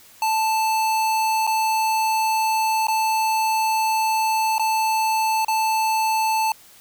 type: tone with dropouts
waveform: square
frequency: 880 Hz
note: A5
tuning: in tune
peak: -19 dBFS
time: 0.22-6.52 s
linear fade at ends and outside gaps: 2 ms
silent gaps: 1.468-1.474 / 2.87-2.883 / 4.582-4.595 / 5.448-5.482 s
effects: white hiss -49 dBFS RMS until 6.8 s